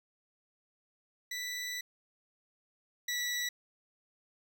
20% pulse tone pair in turn, 1975 / 1952.3 Hz, B6 / B6, 0 / -20 cents, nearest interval unison, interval 20 cents, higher first, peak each -31 / -27 dBFS, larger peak second, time 1.31-1.81 / 3.08-3.49 s, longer first, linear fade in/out 5 ms, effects none

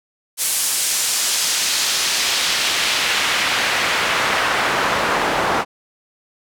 pink noise with band-pass filter sweep, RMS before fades -19 dBFS, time 0.37-5.65 s, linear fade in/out 50 ms, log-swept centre 9800 to 870 Hz, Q 0.89, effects none

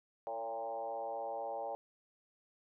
sine tone with frequency modulation, 684 Hz, F5, 36 cents flat, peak -37 dBFS, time 0.27-1.75 s, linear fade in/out 0 ms, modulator 116 Hz, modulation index 1.7, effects none

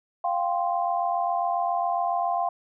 sine chord, F suspended second, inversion none, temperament just, 698.5 / 785.8 / 1047.7 Hz, F5 / G5 / C6, 0 / +4 / +2 cents, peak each -25 / -28 / -30 dBFS, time 0.24-2.49 s, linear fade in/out 5 ms, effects none

